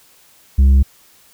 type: tone with tanh clipping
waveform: sine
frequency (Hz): 67.3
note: C2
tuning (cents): +49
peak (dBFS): -8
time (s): 0.58-0.83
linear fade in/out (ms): 10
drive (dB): 5
effects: white hiss -50 dBFS RMS until 1.33 s